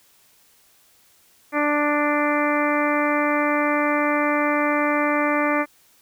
harmonic tone, 294.6 Hz, D4, 6 cents sharp, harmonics 1 / 2 / 3 / 4 / 5 / 6 / 7 / 8, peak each -23 / -24 / -28 / -25 / -31 / -29 / -28 / -31 dBFS, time 1.52-5.66 s, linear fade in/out 50 ms, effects white hiss -57 dBFS RMS until 6.01 s

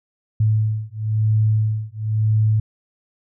sine beating tone pair, 108 / 108.99 Hz, A2 / A2, -32 / -16 cents, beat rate 0.99 Hz, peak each -19 dBFS, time 0.4-2.6 s, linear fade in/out 5 ms, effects none

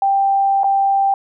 sine tone with dropouts, 787 Hz, G5, 7 cents sharp, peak -12 dBFS, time 0.02-1.14 s, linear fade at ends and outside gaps 2 ms, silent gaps 0.634-0.642 s, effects none

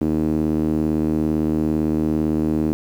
sawtooth tone with band-pass filter, 77.78 Hz, D#2, in tune, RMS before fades -20 dBFS, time 0.01-2.73 s, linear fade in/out 0 ms, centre 290 Hz, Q 3.2, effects 8-bit

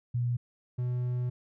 sine / triangle tone pair in turn, 121.2 / 123.75 Hz, B2 / B2, -32 / +4 cents, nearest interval unison, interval 36 cents, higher second, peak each -26 dBFS, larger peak neither, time 0.14-0.37 / 0.78-1.3 s, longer second, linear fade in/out 10 ms, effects none

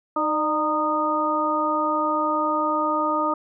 harmonic tone with a mistuned harmonic, 308.4 Hz, D#4, 15 cents flat, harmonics 1 / 2 / 3 / 4, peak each -27 / -27 / -26 / -23 dBFS, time 0.16-3.34 s, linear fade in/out 5 ms, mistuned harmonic 2, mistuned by -44 cents, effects none

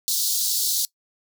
pink high-pass noise, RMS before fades -23 dBFS, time 0.08-0.85 s, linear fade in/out 0 ms, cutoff 3900 Hz, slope 48 dB/octave, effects noise-tail reverb RT60 0.1 s tail -22 dB re dry

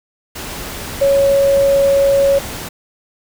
sine tone in noise, 554.4 Hz, C#5, in tune, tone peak -9 dBFS, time 1.01-2.39 s, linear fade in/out 10 ms, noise pink, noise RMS -27 dBFS, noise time 0.35-2.69 s, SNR +15 dB, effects none

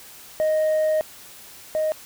sine tone pair in turn, 622.3 / 622.3 Hz, D#5 / D#5, 0 / 0 cents, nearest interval unison, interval 0 cents, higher neither, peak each -15 / -18 dBFS, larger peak first, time 0.4-1.01 / 1.75-1.92 s, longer first, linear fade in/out 0 ms, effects tanh soft clip ceiling -17 dBFS + white hiss -44 dBFS RMS until 2.05 s

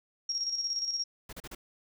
sine tone with tremolo, 5588 Hz, F8, in tune, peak -28 dBFS, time 0.29-1.04 s, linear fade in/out 5 ms, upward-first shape square, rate 17 Hz, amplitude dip 50%
pink noise bursts, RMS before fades -43 dBFS, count 4, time 1.29-1.55 s, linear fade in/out 5 ms, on 38 ms, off 36 ms
effects none

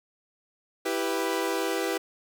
sawtooth chord, E minor, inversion none, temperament equal, 329.6 / 392 / 493.9 Hz, E4 / G4 / B4, 0 / 0 / 0 cents, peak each -27 / -26 / -27 dBFS, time 0.85-1.98 s, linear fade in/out 10 ms, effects none

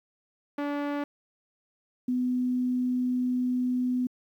sawtooth / sine tone pair in turn, 288.5 / 250.4 Hz, D4 / B3, -31 / +24 cents, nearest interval major second, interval 245 cents, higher first, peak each -24 dBFS, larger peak neither, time 0.58-1.04 / 2.08-4.07 s, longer second, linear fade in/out 5 ms, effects low-pass 2000 Hz 12 dB/octave + 10-bit

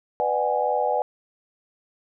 sine chord, G# half-diminished seventh, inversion first, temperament just, 498.4 / 598 / 747.5 / 830.6 Hz, B4 / D5 / F#5 / G#5, +16 / +31 / +17 / 0 cents, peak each -26 / -26 / -26 / -25 dBFS, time 0.2-1.02 s, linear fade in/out 0 ms, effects none

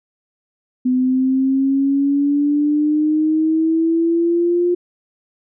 sine exponential sweep, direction up, 252.2 to 354.2 Hz, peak -13 dBFS, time 0.85-4.75 s, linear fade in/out 10 ms, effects none

